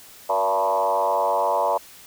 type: tone with frequency modulation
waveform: sine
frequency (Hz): 775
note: G5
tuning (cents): -20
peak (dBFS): -18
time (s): 0.29-1.78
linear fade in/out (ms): 10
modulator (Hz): 97.8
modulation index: 2.7
effects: white hiss -46 dBFS RMS until 2.06 s